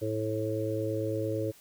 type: harmonic tone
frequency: 108.8 Hz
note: A2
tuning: 19 cents flat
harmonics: 1 / 3 / 4 / 5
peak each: -34 / -34 / -34 / -34 dBFS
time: 0.01-1.52 s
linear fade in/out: 20 ms
effects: white hiss -57 dBFS RMS until 1.6 s